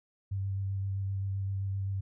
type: tone with vibrato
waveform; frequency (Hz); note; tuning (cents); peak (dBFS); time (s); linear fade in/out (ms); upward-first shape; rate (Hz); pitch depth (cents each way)
sine; 97.5; G2; -9; -30; 0.31-2.01; 10; square; 7.7; 12
effects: none